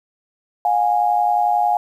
sine tone pair together, 715 / 826 Hz, F5 / G#5, +41 / -10 cents, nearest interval major second, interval 249 cents, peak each -17 dBFS, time 0.65-1.77 s, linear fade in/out 2 ms, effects 8-bit

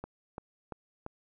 click train, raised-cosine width 1 ms, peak -25 dBFS, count 4, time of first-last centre 0.04-1.064 s, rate 2.93 Hz, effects none

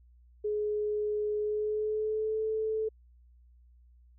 sine tone with pitch glide, 420.6 to 437.2 Hz, G#4 to A4, +22 to -11 cents, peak -28 dBFS, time 0.44-2.89 s, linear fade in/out 10 ms, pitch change +67 cents, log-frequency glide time 1.39-2.42 s, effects added 60 Hz sine -56 dBFS peak until 4.18 s

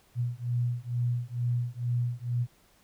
sine beating tone pair, 120.1 / 122.3 Hz, B2 / B2, -48 / -16 cents, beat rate 2.2 Hz, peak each -30 dBFS, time 0.15-2.47 s, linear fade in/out 50 ms, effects pink hiss -63 dBFS RMS until 2.83 s

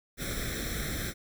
pink noise with comb filter, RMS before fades -34 dBFS, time 0.17-1.14 s, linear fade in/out 50 ms, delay 0.53 ms, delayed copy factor +1, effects none

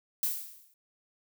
violet noise with exponential decay, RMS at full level -27 dBFS, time 0.23-0.74 s, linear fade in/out 1 ms, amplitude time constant 110 ms, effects none

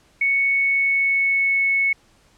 sine tone with pitch glide, 2217 to 2204 Hz, C#7 to C#7, 0 to -11 cents, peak -16 dBFS, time 0.21-1.93 s, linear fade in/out 5 ms, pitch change -11 cents, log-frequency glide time 0.44-1.64 s, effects pink hiss -57 dBFS RMS until 2.37 s + low-pass 9000 Hz 12 dB/octave

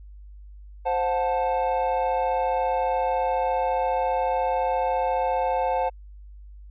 triangle chord, F# diminished, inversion second, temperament equal with one note detuned, 523.3 / 725.6 / 880 Hz, C5 / F#5 / A5, 0 / -34 / 0 cents, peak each -24 dBFS, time 0.85-5.9 s, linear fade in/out 20 ms, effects added 50 Hz sine -41 dBFS peak until 6.7 s + resampled to 8000 Hz

